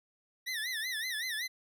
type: tone with vibrato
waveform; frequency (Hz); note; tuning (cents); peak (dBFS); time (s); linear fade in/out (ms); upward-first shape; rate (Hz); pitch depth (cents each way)
25% pulse; 1877; A#6; +11; -30; 0.46-1.48; 20; sine; 5.3; 160
effects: none